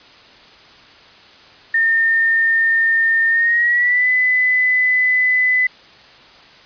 sine tone with pitch glide, 1818 to 2006 Hz, A#6 to B6, -44 to +26 cents, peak -12 dBFS, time 1.74-5.67 s, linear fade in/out 5 ms, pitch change +170 cents, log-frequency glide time 3.29-4.08 s, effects white hiss -44 dBFS RMS until 6.65 s + resampled to 11025 Hz

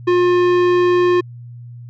sine tone with tanh clipping, 356 Hz, F4, 33 cents sharp, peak -13 dBFS, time 0.07-1.21 s, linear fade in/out 10 ms, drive 16 dB, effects added 120 Hz sine -32 dBFS peak until 1.89 s

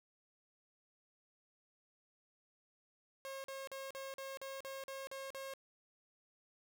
sawtooth tone bursts, 540 Hz, C#5, 45 cents flat, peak -40 dBFS, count 10, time 3.25-5.537 s, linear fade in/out 0 ms, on 190 ms, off 43 ms, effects none

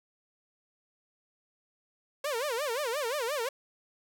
sawtooth tone with vibrato, 523.3 Hz, C5, in tune, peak -26 dBFS, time 2.24-3.49 s, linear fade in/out 5 ms, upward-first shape sine, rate 5.7 Hz, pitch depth 260 cents each way, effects none

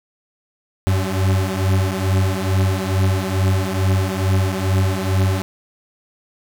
40% pulse beating tone pair, 93.9 / 96.2 Hz, F#2 / G2, +26 / -32 cents, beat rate 2.3 Hz, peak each -18 dBFS, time 0.87-5.42 s, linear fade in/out 0 ms, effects none

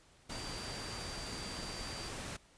sine tone in noise, 4692 Hz, D8, 2 cents flat, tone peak -47 dBFS, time 0.31-2.09 s, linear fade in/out 10 ms, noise pink, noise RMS -43 dBFS, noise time 0.29-2.37 s, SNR -7 dB, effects pink hiss -64 dBFS RMS until 2.57 s + resampled to 22050 Hz

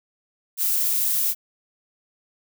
violet noise, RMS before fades -22 dBFS, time 0.57-1.35 s, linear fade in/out 50 ms, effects none

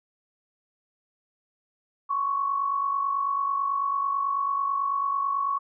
sine tone pair together, 1068 / 1117.1 Hz, C6 / C#6, +35 / +13 cents, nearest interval minor second, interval 78 cents, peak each -32 / -24 dBFS, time 2.09-5.59 s, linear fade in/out 20 ms, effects none

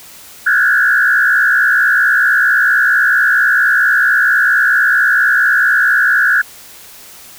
sine tone with frequency modulation, 1566 Hz, G6, 2 cents flat, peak -8 dBFS, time 0.46-6.42 s, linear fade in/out 10 ms, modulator 64.4 Hz, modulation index 2.2, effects white hiss -37 dBFS RMS until 7.38 s

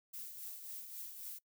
violet noise with tremolo, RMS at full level -45 dBFS, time 0.13-1.39 s, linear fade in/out 10 ms, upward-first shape triangle, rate 3.7 Hz, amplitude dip 55%, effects noise-tail reverb RT60 0.1 s tail -21 dB re dry

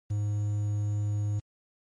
triangle tone with quantisation, 103.83 Hz, G#2, in tune, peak -24 dBFS, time 0.1-1.4 s, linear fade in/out 10 ms, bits 9, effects MP3 48 kbps

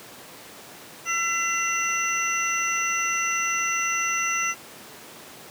sine tone cluster, 1350 / 2022 / 2744 / 5950 Hz, E6 / B6 / F7 / F#8, +41 / +40 / -31 / +9 cents, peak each -28 dBFS, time 1.05-4.55 s, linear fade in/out 50 ms, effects pink hiss -43 dBFS RMS until 5.5 s + high-pass 200 Hz 12 dB/octave

